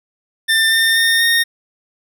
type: tone with pitch steps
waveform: 25% pulse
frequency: 1792 / 1809.7 / 1827.5 / 1845.6 Hz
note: A6 / A6 / A#6 / A#6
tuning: +31 / +48 / -35 / -18 cents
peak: -8 dBFS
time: 0.48-1.44 s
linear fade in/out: 20 ms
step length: 240 ms
effects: none